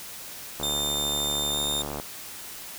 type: click train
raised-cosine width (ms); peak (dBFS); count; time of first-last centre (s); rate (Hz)
1; -19; 103; 0.6-1.999; 72.9
type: tone with pitch glide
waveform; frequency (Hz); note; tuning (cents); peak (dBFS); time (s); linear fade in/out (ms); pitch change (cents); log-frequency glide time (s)
sawtooth; 3600 to 3646; A7 to A#7; +39 to -39; -23; 0.63-1.82; 2; +22; 1.49-1.56
effects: white hiss -40 dBFS RMS until 2.78 s